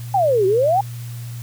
sine exponential two-way sweep, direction down then up, 827 to 367.6 to 827 Hz, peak -13 dBFS, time 0.14-0.81 s, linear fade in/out 5 ms, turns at 0.46 s, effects added 119 Hz sine -28 dBFS peak until 1.42 s + white hiss -43 dBFS RMS until 1.42 s

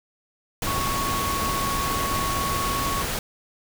sine tone in noise, 1108.7 Hz, C#6, in tune, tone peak -26 dBFS, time 0.67-3.02 s, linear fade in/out 2 ms, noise pink, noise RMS -27 dBFS, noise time 0.62-3.19 s, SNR -2 dB, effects none

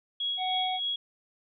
sine tone with tremolo, 3322 Hz, G#7, in tune, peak -27 dBFS, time 0.2-0.96 s, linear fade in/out 5 ms, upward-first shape sine, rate 3.3 Hz, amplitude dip 50%
harmonic tone, 744 Hz, F#5, 9 cents sharp, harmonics 1 / 3 / 5, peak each -29 / -40 / -46 dBFS, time 0.37-0.8 s, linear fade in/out 50 ms
effects none

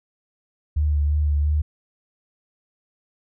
sine tone with vibrato, 74.1 Hz, D2, 16 cents sharp, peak -17 dBFS, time 0.76-1.62 s, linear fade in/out 10 ms, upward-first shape sine, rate 2.9 Hz, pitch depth 29 cents each way, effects none

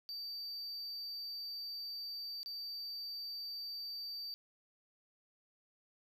triangle tone with dropouts, 4631 Hz, D8, 25 cents flat, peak -40 dBFS, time 0.09-4.34 s, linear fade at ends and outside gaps 0 ms, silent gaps 2.431-2.46 s, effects none

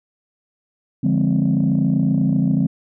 sine chord, D half-diminished seventh, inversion none, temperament equal, 146.83 / 174.61 / 207.7 / 261.6 Hz, D3 / F3 / Ab3 / C4, 0 / 0 / 0 / 0 cents, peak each -19 dBFS, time 1.03-2.67 s, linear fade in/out 10 ms, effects tanh soft clip ceiling -9 dBFS

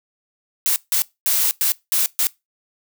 blue noise bursts at uneven times, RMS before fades -18 dBFS, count 6, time 0.66-0.76 / 0.92-1.02 / 1.26-1.51 / 1.61-1.72 / 1.92-2.06 / 2.19-2.27 s, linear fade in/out 0 ms, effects noise-tail reverb RT60 0.2 s tail -21 dB re dry

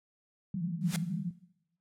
pink band-pass noise, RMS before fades -34 dBFS, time 0.54-1.31 s, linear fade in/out 5 ms, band 160 to 200 Hz, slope 96 dB/octave
white noise with exponential growth, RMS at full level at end -30 dBFS, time 0.81-0.96 s, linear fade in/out 0 ms, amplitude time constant 31 ms
effects noise-tail reverb RT60 0.8 s tail -17 dB re dry + low-pass 10000 Hz 12 dB/octave

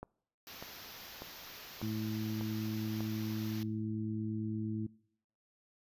click train, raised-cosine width 1 ms, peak -29 dBFS, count 6, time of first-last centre 0.03-3.006 s, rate 1.68 Hz
white band-stop noise, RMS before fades -47 dBFS, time 0.47-3.63 s, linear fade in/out 0 ms, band 6000 to 13000 Hz, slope 48 dB/octave
harmonic tone, 108.8 Hz, A2, 19 cents flat, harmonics 1 / 2 / 3, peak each -38 / -37 / -41 dBFS, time 1.82-4.87 s, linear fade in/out 10 ms
effects noise-tail reverb RT60 0.7 s tail -24 dB re dry + resampled to 32000 Hz

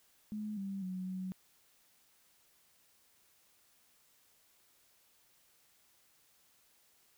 sine tone with pitch steps, 212.2 / 195.7 / 185.1 / 186.4 Hz, G#3 / G3 / F#3 / F#3, +38 / -3 / +1 / +13 cents, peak -37 dBFS, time 0.32-1.32 s, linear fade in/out 0 ms, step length 250 ms, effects white hiss -69 dBFS RMS until 7.17 s

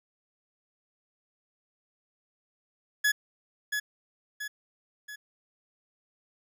40% pulse tone with echo, 1694 Hz, G#6, 34 cents sharp, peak -21 dBFS, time 3.04-3.12 s, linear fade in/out 10 ms, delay 680 ms, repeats 3, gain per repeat -6 dB, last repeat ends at 5.16 s, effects none

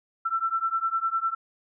sine beating tone pair, 1335 / 1344.9 Hz, E6 / E6, +22 / +34 cents, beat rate 9.9 Hz, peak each -27 dBFS, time 0.25-1.35 s, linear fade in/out 10 ms, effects none

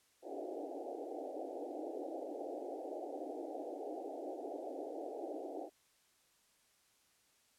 pink band-pass noise, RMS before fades -44 dBFS, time 0.22-5.7 s, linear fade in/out 50 ms, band 280 to 790 Hz, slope 96 dB/octave, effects white hiss -72 dBFS RMS until 7.58 s + low-pass 11000 Hz 12 dB/octave

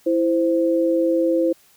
sine tone pair together, 331 / 520 Hz, E4 / C5, +7 / -11 cents, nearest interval minor sixth, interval 782 cents, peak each -18 / -19 dBFS, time 0.06-1.53 s, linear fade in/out 10 ms, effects white hiss -55 dBFS RMS until 1.76 s

